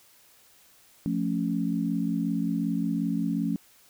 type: chord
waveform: sine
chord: F augmented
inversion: none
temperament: equal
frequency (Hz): 174.61 / 220 / 277.2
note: F3 / A3 / C#4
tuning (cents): 0 / 0 / 0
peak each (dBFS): -29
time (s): 1.06-3.56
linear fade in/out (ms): 0
effects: white hiss -58 dBFS RMS until 3.89 s